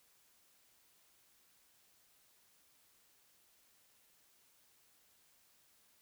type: silence
effects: white hiss -70 dBFS RMS until 6.01 s